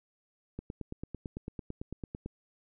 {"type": "click train", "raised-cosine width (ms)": 3, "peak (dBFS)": -25, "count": 16, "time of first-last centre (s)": [0.59, 2.26], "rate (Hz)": 8.98, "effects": []}